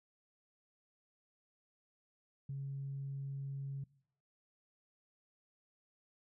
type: tone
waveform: sine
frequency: 137.8 Hz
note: C#3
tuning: 10 cents flat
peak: -38 dBFS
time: 2.49-3.84 s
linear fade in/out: 5 ms
effects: noise-tail reverb RT60 0.7 s tail -23 dB re dry + tanh soft clip ceiling -34 dBFS